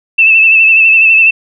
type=tone with vibrato; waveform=sine; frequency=2640 Hz; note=E7; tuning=2 cents sharp; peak=-3 dBFS; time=0.18-1.31 s; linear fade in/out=10 ms; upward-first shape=sine; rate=12 Hz; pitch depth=38 cents each way; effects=none